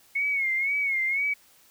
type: tone with vibrato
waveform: sine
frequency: 2184 Hz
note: C#7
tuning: 26 cents flat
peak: -23 dBFS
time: 0.15-1.34 s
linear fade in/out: 10 ms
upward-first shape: sine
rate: 2 Hz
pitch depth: 80 cents each way
effects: white hiss -58 dBFS RMS until 1.7 s